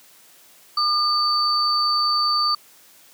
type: tone pair together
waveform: sine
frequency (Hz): 1209 / 4565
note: D6 / D8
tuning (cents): +50 / -50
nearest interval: octave + major seventh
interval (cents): 2300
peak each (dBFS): -20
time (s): 0.77-2.55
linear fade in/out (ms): 5
effects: white hiss -51 dBFS RMS until 3.13 s + high-pass 150 Hz 12 dB/octave